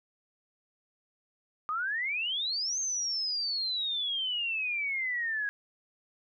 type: exponential two-way sweep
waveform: sine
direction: up then down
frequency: 1200 to 6430 to 1639 Hz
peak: -29 dBFS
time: 1.69-5.49 s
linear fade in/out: 0 ms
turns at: 2.79 s
effects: none

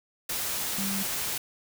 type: tone in noise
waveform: sine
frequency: 196 Hz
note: G3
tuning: in tune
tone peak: -31 dBFS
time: 0.78-1.03 s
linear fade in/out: 5 ms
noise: white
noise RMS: -31 dBFS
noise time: 0.29-1.38 s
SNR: -3 dB
effects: none

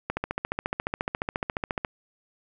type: click train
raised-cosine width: 0.5 ms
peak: -12 dBFS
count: 26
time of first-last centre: 0.1-1.848 s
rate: 14.3 Hz
effects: none

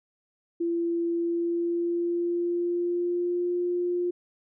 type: tone with pitch glide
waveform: sine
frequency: 339.3 to 353.1 Hz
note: F4 to F4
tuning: -50 to +19 cents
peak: -24 dBFS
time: 0.6-4.11 s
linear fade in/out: 10 ms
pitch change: +69 cents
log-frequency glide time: 1.12-3.55 s
effects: none

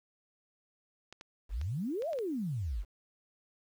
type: clicks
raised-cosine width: 0.2 ms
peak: -30 dBFS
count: 6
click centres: 1.126 / 1.211 / 1.614 / 2.022 / 2.132 / 2.188 s
type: exponential two-way sweep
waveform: sine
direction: up then down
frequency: 41.2 to 698.5 to 41.2 Hz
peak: -32 dBFS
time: 1.49-2.85 s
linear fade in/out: 50 ms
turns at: 2.09 s
effects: 10-bit

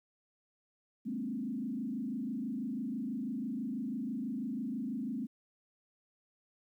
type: tone with frequency modulation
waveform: sine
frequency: 241.1 Hz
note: B3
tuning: 41 cents flat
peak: -34 dBFS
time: 1.05-5.27 s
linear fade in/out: 20 ms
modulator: 26.1 Hz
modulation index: 1.5
effects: 12-bit

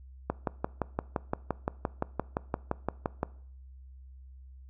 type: click train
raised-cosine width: 1 ms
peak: -14 dBFS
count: 18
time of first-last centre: 0.3-3.231 s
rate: 5.8 Hz
effects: noise-tail reverb RT60 0.6 s tail -21 dB re dry + added 65 Hz sine -47 dBFS peak until 4.69 s

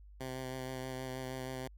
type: tone with vibrato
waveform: 10% pulse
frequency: 129.7 Hz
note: C3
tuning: 15 cents flat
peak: -31 dBFS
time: 0.2-1.68 s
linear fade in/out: 10 ms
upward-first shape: sine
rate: 6.3 Hz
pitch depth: 17 cents each way
effects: added 50 Hz sine -52 dBFS peak until 1.77 s

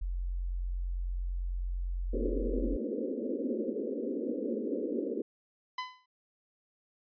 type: tone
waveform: sine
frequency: 44.49 Hz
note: F1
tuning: 33 cents sharp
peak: -31 dBFS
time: 0.01-2.77 s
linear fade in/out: 10 ms
type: band-pass noise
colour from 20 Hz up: pink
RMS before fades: -34 dBFS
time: 2.13-5.22 s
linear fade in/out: 5 ms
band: 220 to 540 Hz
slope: 96 dB/octave
type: tone with exponential decay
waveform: sawtooth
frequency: 1010 Hz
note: B5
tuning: 39 cents sharp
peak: -27 dBFS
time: 5.78-6.06 s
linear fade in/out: 5 ms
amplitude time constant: 59 ms
effects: resampled to 11025 Hz

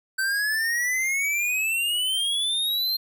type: exponential sweep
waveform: square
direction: up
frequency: 1535 to 4204 Hz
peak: -23 dBFS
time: 0.18-2.97 s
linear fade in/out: 10 ms
effects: none

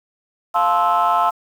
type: chord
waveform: sine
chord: F major seventh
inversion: none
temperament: just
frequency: 698.5 / 873.1 / 1047.7 / 1309.6 Hz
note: F5 / A5 / C6 / E6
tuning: 0 / -14 / +2 / -12 cents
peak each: -18 dBFS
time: 0.54-1.31 s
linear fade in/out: 20 ms
effects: tanh soft clip ceiling -8 dBFS + 7-bit

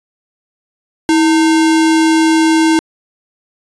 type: tone with sample-and-hold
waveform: sine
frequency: 321.6 Hz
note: E4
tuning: 43 cents flat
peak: -7 dBFS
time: 1.09-2.79 s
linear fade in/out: 0 ms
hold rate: 1225 Hz
effects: resampled to 22050 Hz

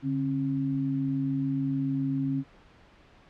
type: tone pair together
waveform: sine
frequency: 143.1 / 270.1 Hz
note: D3 / C#4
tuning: -45 / -45 cents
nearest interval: major seventh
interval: 1100 cents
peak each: -30 / -27 dBFS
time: 0.02-2.44 s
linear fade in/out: 50 ms
effects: pink hiss -56 dBFS RMS until 3.29 s + low-pass 3000 Hz 12 dB/octave

